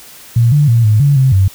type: tone with pitch steps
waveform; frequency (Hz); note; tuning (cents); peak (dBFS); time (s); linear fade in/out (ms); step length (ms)
sine; 117.3 / 147 / 116.5 / 107 / 142.6 / 132.1 / 95.9; A#2 / D3 / A#2 / A2 / C#3 / C3 / G2; +11 / +2 / -1 / -48 / +49 / +17 / -37; -6; 0.36-1.48; 5; 160
effects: white hiss -37 dBFS RMS until 1.54 s